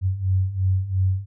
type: beating tone pair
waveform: sine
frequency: 92.5 / 95.4 Hz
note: F#2 / G2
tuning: 0 / -47 cents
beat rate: 2.9 Hz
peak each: -24 / -20 dBFS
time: 0.01-1.26 s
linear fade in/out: 50 ms
effects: none